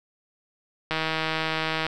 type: click train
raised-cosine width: 0.3 ms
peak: -10 dBFS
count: 153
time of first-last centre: 0.91-1.866 s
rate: 159 Hz
effects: none